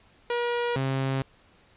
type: tone pair in turn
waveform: sawtooth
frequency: 478.8 / 134.1 Hz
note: A#4 / C3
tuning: +46 / +43 cents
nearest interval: octave + minor seventh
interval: 2203 cents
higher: first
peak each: -21 dBFS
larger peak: neither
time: 0.3-0.76 / 0.76-1.22 s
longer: neither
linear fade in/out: 2 ms
effects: pink hiss -59 dBFS RMS until 1.76 s + resampled to 8000 Hz